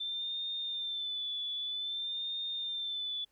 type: tone with vibrato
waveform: sine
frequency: 3545 Hz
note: A7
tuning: 12 cents sharp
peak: -34 dBFS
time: 0-3.25 s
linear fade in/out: 10 ms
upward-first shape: sine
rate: 0.52 Hz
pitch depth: 49 cents each way
effects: pink hiss -74 dBFS RMS until 3.31 s